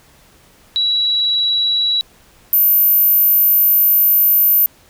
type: tone pair in turn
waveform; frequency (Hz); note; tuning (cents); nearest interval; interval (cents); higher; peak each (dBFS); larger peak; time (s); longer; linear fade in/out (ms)
sine; 3907 / 13550; B7 / G#9; -19 / +34; octave + minor seventh; 2153; second; -13 / -9; second; 0.76-2.01 / 2.53-4.66; second; 0
effects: pink hiss -49 dBFS RMS until 4.89 s